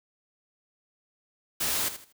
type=noise with echo; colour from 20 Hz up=white; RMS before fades=-28 dBFS; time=1.6-1.89 s; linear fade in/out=10 ms; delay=79 ms; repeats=3; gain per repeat=-11 dB; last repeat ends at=2.127 s; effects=none